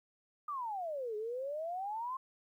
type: exponential two-way sweep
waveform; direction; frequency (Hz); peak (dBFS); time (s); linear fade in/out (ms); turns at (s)
sine; down then up; 1230 to 415.3 to 1073; -36; 0.48-2.17; 5; 1.16
effects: 12-bit